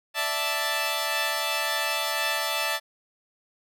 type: chord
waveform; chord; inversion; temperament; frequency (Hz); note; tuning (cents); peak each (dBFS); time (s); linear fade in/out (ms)
10% pulse; D suspended second; none; equal; 587.3 / 659.3 / 880; D5 / E5 / A5; 0 / 0 / 0; -23 / -21 / -20; 0.14-2.8; 50
effects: none